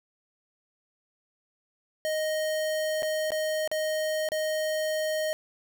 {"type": "tone with dropouts", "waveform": "square", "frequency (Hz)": 622.3, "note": "D#5", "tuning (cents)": 0, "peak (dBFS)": -27, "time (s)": [2.05, 5.33], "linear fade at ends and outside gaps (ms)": 0, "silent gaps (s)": [[3.023, 3.03], [3.305, 3.319], [3.676, 3.715], [4.288, 4.319]], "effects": []}